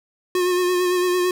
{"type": "tone with vibrato", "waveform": "square", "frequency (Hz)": 360.3, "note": "F#4", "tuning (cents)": -46, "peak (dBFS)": -18, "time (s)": [0.35, 1.31], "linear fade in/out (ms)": 2, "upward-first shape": "sine", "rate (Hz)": 8.9, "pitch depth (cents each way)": 28, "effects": []}